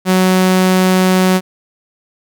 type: tone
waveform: sawtooth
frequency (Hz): 185.7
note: F#3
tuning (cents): +7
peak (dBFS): -5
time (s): 0.05-1.41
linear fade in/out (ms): 50
effects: none